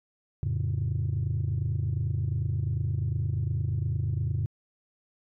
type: chord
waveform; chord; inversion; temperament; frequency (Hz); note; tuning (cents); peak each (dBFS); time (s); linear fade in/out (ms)
sine; F augmented; none; equal; 87.31 / 110 / 138.59; F2 / A2 / C#3; 0 / 0 / 0; -29 / -28 / -29; 0.43-4.46; 0
effects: tanh soft clip ceiling -21 dBFS